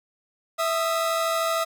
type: tone cluster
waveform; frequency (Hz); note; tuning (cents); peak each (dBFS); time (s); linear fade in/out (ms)
45% pulse; 658 / 1243 / 1336; E5 / D#6 / E6; -3 / -2 / +23; -25 / -27 / -31; 0.58-1.65; 20
effects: none